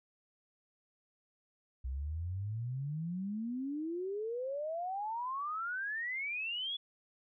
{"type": "exponential sweep", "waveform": "sine", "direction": "up", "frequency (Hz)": [62, 3440], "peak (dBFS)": -35, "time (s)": [1.84, 6.77], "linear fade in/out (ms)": 10, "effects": []}